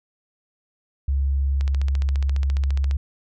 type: tone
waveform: sine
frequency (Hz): 68.7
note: C#2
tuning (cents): -15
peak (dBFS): -18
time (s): 1.08-2.97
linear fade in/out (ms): 5
type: click train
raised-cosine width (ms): 0.2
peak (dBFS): -18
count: 20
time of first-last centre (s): 1.61-2.911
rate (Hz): 14.6
effects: none